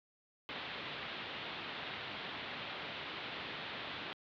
white low-pass noise, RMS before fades -44 dBFS, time 0.49-4.13 s, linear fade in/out 0 ms, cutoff 3800 Hz, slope 48 dB/octave, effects high-pass 100 Hz 12 dB/octave

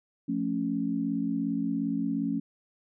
sine chord, F augmented, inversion none, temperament equal, 174.61 / 220 / 277.2 Hz, F3 / A3 / C#4, 0 / 0 / 0 cents, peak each -34 / -31 / -29 dBFS, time 0.28-2.4 s, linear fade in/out 10 ms, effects none

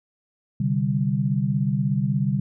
sine chord, C suspended second, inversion none, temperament equal with one note detuned, 130.81 / 147.43 / 196 Hz, C3 / D3 / G3, 0 / +7 / 0 cents, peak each -24 dBFS, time 0.6-2.4 s, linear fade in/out 5 ms, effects none

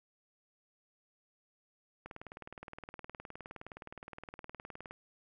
click train, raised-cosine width 0.5 ms, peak -30 dBFS, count 56, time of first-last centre 2.06-4.91 s, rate 19.3 Hz, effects none

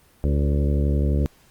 harmonic tone with a mistuned harmonic, 71.7 Hz, D2, 41 cents flat, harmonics 1 / 2 / 3 / 4 / 5 / 6 / 7 / 8, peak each -19 / -25 / -29 / -31 / -33 / -35 / -36 / -37 dBFS, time 0.24-1.26 s, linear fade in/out 0 ms, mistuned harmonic 6, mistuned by +26 cents, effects pink hiss -56 dBFS RMS until 1.5 s + Opus 32 kbps

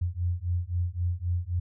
sine beating tone pair, 86.2 / 90 Hz, F2 / F#2, -22 / -47 cents, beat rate 3.8 Hz, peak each -29 dBFS, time 0.01-1.6 s, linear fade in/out 10 ms, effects none

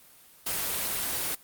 white noise, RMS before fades -30 dBFS, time 0.46-1.35 s, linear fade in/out 5 ms, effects white hiss -55 dBFS RMS until 1.43 s + Opus 32 kbps

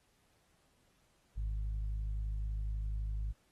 harmonic tone, 51.91 Hz, G#1, in tune, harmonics 1 / 2 / 3, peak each -34 / -46 / -54 dBFS, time 1.36-3.33 s, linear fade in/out 20 ms, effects pink hiss -73 dBFS RMS until 3.51 s + AAC 32 kbps

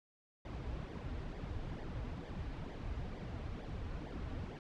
brown noise with flanger, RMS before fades -43 dBFS, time 0.45-4.59 s, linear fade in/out 2 ms, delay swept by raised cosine 0.72 to 5.72 ms, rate 2.2 Hz, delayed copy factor -0.65, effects low-pass 4000 Hz 12 dB/octave

